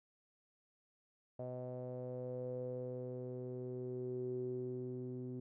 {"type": "tone with low-pass filter sweep", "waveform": "sawtooth", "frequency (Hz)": 125.8, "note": "B2", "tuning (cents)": 32, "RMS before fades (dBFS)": -43, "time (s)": [1.39, 5.4], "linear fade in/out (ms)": 5, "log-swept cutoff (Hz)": [610, 320], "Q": 8.1, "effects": []}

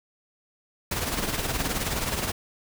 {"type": "noise with tremolo", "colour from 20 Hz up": "pink", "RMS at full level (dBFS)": -26, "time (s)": [0.91, 2.32], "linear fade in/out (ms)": 5, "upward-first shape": "sine", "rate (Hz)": 19, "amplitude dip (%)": 55, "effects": []}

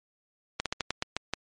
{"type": "slowing click train", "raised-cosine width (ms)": 0.2, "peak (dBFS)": -11, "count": 8, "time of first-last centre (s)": [0.6, 1.336], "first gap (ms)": 57, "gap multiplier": 1.2, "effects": ["MP3 48 kbps"]}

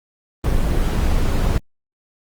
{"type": "noise", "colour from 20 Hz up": "brown", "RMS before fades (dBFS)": -17, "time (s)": [0.44, 1.58], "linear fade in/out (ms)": 2, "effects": ["Opus 24 kbps"]}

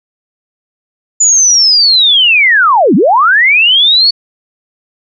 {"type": "linear two-way sweep", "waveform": "sine", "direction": "down then up", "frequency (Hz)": [7040, 167.7, 4502], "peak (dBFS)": -4, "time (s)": [1.2, 4.11], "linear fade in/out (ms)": 10, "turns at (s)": 2.95, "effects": []}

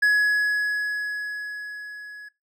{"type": "tone with level ramp", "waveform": "triangle", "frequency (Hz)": 1683, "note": "G#6", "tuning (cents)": 23, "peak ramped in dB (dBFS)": [-13, -36], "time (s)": [0.02, 2.29], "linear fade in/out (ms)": 10, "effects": ["noise-tail reverb RT60 0.2 s tail -21 dB re dry"]}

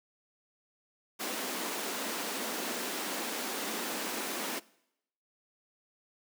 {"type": "high-pass noise", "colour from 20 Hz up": "pink", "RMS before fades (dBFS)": -36, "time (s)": [1.19, 4.6], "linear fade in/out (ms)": 20, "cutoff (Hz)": 210, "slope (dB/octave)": 48, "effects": ["noise-tail reverb RT60 0.8 s tail -22 dB re dry"]}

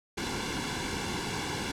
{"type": "noise with comb filter", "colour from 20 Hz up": "pink", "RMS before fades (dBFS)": -33, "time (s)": [0.17, 1.72], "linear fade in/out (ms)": 10, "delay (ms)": 1.6, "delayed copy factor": -0.75, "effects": ["low-pass 7000 Hz 12 dB/octave"]}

